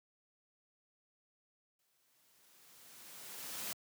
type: noise with exponential growth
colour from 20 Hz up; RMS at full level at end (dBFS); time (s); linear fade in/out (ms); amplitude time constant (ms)
white; -40; 1.79-3.73; 2; 420
effects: high-pass 100 Hz 12 dB/octave